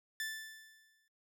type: tone with exponential decay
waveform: sawtooth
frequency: 1760 Hz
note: A6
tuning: in tune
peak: -32 dBFS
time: 0.2-1.08 s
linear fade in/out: 1 ms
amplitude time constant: 190 ms
effects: noise-tail reverb RT60 0.1 s tail -19 dB re dry